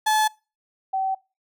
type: tone pair in turn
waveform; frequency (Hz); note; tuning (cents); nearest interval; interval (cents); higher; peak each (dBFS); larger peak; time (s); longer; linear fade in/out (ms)
35% pulse / sine; 862 / 766.5; A5 / G5; -36 / -39; major second; 203; first; -16 / -21; first; 0.06-0.28 / 0.93-1.15; neither; 10
effects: noise-tail reverb RT60 0.3 s tail -24 dB re dry